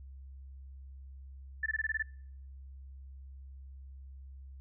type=tone bursts; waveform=sine; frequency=1760 Hz; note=A6; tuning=in tune; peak=-29 dBFS; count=8; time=1.63-2.025 s; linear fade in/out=5 ms; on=31 ms; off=21 ms; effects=noise-tail reverb RT60 0.7 s tail -26 dB re dry + added 67 Hz sine -46 dBFS peak until 4.6 s